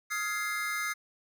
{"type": "chord", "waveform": "square", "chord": "F minor seventh", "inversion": "third", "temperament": "just", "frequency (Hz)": [1257.2, 1396.9, 1676.3, 2095], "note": ["Eb6", "F6", "Ab6", "C7"], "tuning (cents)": [18, 0, 16, 2], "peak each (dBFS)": [-38, -40, -39, -34], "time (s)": [0.1, 0.94], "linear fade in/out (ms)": 20, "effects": []}